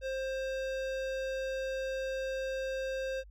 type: tone with hard clipping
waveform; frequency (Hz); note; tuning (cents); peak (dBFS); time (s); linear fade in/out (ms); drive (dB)
sine; 529; C5; +19; -35; 0.01-3.24; 50; 16
effects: added 50 Hz sine -50 dBFS peak until 3.3 s